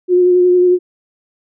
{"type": "tone with vibrato", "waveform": "sine", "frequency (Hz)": 359.7, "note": "F#4", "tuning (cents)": -49, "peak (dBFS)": -7, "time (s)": [0.08, 0.79], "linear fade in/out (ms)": 50, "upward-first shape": "sine", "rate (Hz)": 11, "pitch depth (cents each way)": 18, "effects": []}